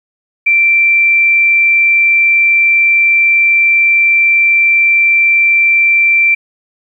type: tone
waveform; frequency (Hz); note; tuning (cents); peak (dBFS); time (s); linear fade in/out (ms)
sine; 2349; D7; 0; -6; 0.46-6.35; 10
effects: 8-bit